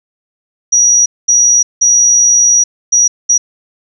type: tone bursts at uneven times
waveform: sine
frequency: 5790 Hz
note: F#8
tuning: 38 cents flat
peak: -5 dBFS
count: 5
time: 0.72-1.06 / 1.28-1.63 / 1.81-2.64 / 2.92-3.08 / 3.29-3.38 s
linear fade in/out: 10 ms
effects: none